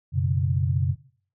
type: chord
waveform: sine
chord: F# suspended fourth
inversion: none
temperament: just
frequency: 92.5 / 123.33 / 138.75 Hz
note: F#2 / B2 / C#3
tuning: 0 / -2 / +2 cents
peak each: -24 / -27 / -24 dBFS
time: 0.12-0.96 s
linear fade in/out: 50 ms
effects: noise-tail reverb RT60 0.5 s tail -18 dB re dry

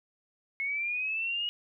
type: linear sweep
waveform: sine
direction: up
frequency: 2178 to 2900 Hz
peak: -29 dBFS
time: 0.6-1.49 s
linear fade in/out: 0 ms
effects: none

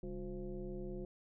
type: tone with frequency modulation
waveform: sine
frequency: 196 Hz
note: G3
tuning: in tune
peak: -40 dBFS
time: 0.03-1.05 s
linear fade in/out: 2 ms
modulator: 163 Hz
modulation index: 1.6
effects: none

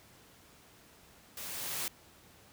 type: noise with level ramp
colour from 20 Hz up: white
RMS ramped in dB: -43 to -35 dBFS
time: 1.37-1.88 s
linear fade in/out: 2 ms
effects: pink hiss -59 dBFS RMS until 2.52 s + high-pass 60 Hz 12 dB/octave

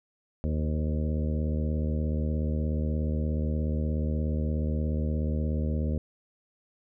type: harmonic tone with a mistuned harmonic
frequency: 76.8 Hz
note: D#2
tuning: 22 cents flat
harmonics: 1 / 2 / 3 / 4 / 5 / 6 / 7 / 8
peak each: -27 / -33 / -33 / -41 / -43 / -43 / -41 / -47 dBFS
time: 0.44-5.98 s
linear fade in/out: 0 ms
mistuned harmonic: 7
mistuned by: -23 cents
effects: none

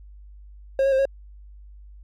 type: tone with pitch steps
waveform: triangle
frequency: 539 / 547 / 529 / 546 Hz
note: C#5 / C#5 / C5 / C#5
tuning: -49 / -23 / +19 / -26 cents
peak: -15 dBFS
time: 0.79-1.054 s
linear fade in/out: 2 ms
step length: 66 ms
effects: added 50 Hz sine -42 dBFS peak until 2.03 s

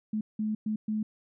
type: tone bursts at uneven times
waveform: sine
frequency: 215 Hz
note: A3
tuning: 40 cents flat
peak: -27 dBFS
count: 4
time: 0.13-0.21 / 0.39-0.55 / 0.66-0.76 / 0.88-1.03 s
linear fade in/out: 5 ms
effects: none

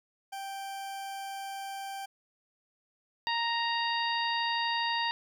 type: tone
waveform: 40% pulse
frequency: 784 Hz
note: G5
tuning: in tune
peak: -36 dBFS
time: 0.32-2.06 s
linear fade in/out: 10 ms
type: harmonic tone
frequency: 932.3 Hz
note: A#5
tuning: in tune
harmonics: 1 / 2 / 3 / 4 / 5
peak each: -31 / -34 / -36 / -37 / -38 dBFS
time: 3.27-5.11 s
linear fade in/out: 0 ms
effects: none

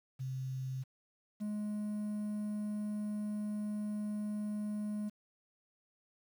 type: tone pair in turn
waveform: sine / triangle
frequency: 130.9 / 209.7 Hz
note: C3 / G#3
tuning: +1 / +17 cents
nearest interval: minor sixth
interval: 816 cents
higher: second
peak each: -36 / -33 dBFS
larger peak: second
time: 0.19-0.84 / 1.4-5.1 s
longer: second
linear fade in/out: 20 ms
effects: 10-bit

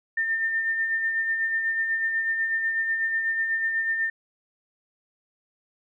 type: tone with tremolo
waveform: sine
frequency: 1805 Hz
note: A6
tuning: 44 cents sharp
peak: -21 dBFS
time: 0.17-4.1 s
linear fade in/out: 5 ms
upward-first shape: sine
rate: 8.1 Hz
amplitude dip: 40%
effects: none

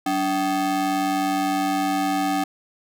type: ring-modulated tone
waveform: square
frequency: 239.1 Hz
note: A#3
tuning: 44 cents sharp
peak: -18 dBFS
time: 0.06-2.44 s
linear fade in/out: 5 ms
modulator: 528 Hz
effects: none

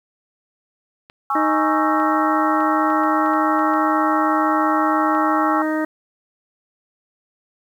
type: clicks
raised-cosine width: 0.3 ms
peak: -26 dBFS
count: 10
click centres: 1.099 / 2 / 2.606 / 2.903 / 3.036 / 3.261 / 3.336 / 3.592 / 3.738 / 5.15 s
type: chord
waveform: sine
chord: C# minor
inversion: second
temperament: just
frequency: 831.5 / 1108.7 / 1330.5 Hz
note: G#5 / C#6 / E6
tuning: +2 / 0 / +16 cents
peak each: -22 dBFS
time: 1.3-5.62 s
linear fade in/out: 2 ms
type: harmonic tone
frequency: 311.1 Hz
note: D#4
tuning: in tune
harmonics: 1 / 2 / 3 / 4 / 5 / 6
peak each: -20 / -25 / -31 / -31 / -32 / -30 dBFS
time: 1.35-5.85 s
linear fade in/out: 5 ms
effects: 8-bit

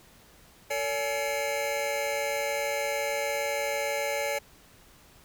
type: tone cluster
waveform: square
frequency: 450.3 / 568 / 846 / 2123 / 2278 Hz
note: A4 / C#5 / G#5 / C7 / C#7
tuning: +40 / +42 / +32 / +25 / +47 cents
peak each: -38 / -31 / -36 / -38 / -37 dBFS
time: 0.7-4.39 s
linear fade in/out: 10 ms
effects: pink hiss -56 dBFS RMS until 5.24 s

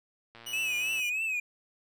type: click train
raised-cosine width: 0.3 ms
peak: -33 dBFS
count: 76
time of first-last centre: 0.35-0.997 s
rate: 116 Hz
type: tone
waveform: sawtooth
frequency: 2938 Hz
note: F#7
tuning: 13 cents flat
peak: -33 dBFS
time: 0.46-1.1 s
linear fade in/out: 10 ms
type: tone with vibrato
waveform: triangle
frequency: 2547 Hz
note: D#7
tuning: 40 cents sharp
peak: -27 dBFS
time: 0.53-1.4 s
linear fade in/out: 5 ms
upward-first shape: triangle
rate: 3.2 Hz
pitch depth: 100 cents each way
effects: none

